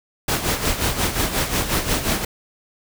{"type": "noise with tremolo", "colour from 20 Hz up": "pink", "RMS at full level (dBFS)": -19, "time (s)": [0.28, 2.25], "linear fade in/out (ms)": 5, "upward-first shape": "sine", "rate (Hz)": 5.6, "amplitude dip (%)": 65, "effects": []}